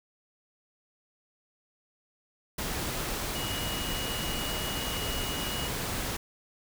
sine tone in noise, 2900 Hz, F#7, 35 cents flat, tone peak -37 dBFS, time 3.35-5.68 s, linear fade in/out 5 ms, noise pink, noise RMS -33 dBFS, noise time 2.58-6.17 s, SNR -7 dB, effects none

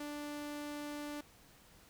sawtooth tone, 293.7 Hz, D4, in tune, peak -37 dBFS, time 0-1.21 s, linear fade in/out 5 ms, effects pink hiss -62 dBFS RMS until 1.89 s

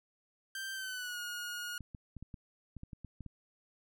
sawtooth tone with pitch glide, 1568 to 1437.9 Hz, G6 to F#6, 0 to -50 cents, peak -35 dBFS, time 0.55-1.78 s, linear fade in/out 2 ms, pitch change -150 cents, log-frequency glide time 0.73-1.19 s
clicks, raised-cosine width 5 ms, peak -33 dBFS, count 11, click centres 1.807 / 1.948 / 2.167 / 2.226 / 2.342 / 2.767 / 2.834 / 2.932 / 3.047 / 3.207 / 3.263 s
effects none

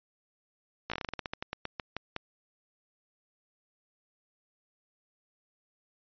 slowing click train, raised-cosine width 0.3 ms, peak -18 dBFS, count 18, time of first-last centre 0.9-2.164 s, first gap 16 ms, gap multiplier 1.17, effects resampled to 11025 Hz

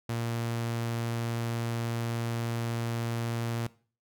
sawtooth tone, 116.54 Hz, A#2, in tune, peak -26 dBFS, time 0.09-3.67 s, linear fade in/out 5 ms, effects noise-tail reverb RT60 0.4 s tail -19 dB re dry

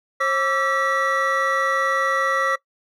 triangle tone cluster, 538 / 1156 / 1331 / 1937 Hz, C5 / D6 / E6 / B6, +48 / -28 / +16 / -34 cents, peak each -22 dBFS, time 0.2-2.56 s, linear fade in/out 10 ms, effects noise-tail reverb RT60 0.1 s tail -20 dB re dry

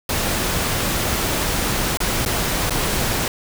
pink noise with dropouts, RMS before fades -21 dBFS, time 0.09-3.28 s, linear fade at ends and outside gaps 2 ms, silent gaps 1.972-2.003 / 2.251-2.26 / 2.697-2.706 s, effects none

